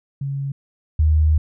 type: tone pair in turn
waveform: sine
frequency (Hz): 138.59 / 77.42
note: C#3 / D#2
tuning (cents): 0 / -8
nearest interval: minor seventh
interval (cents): 1008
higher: first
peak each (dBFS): -22 / -12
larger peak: second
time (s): 0.21-0.52 / 0.99-1.38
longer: second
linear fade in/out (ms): 5
effects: none